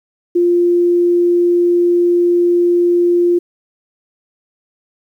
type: tone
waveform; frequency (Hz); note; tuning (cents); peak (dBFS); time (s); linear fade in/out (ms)
sine; 349.2; F4; 0; -9; 0.35-3.39; 10
effects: 8-bit